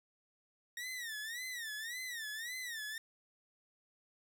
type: tone with vibrato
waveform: sawtooth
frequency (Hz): 1864.7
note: A#6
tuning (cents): 0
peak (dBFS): -37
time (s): 0.77-2.98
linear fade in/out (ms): 2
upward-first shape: sine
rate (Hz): 1.8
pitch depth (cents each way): 160
effects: none